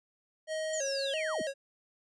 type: tone with vibrato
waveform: square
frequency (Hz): 587.3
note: D5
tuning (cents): 0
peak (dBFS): -33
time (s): 0.47-1.54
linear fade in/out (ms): 50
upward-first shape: square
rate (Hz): 1.5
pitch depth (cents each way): 120
type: linear sweep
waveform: sine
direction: down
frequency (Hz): 7240 to 133.4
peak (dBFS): -35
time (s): 0.73-1.42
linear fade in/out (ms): 5
effects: resampled to 22050 Hz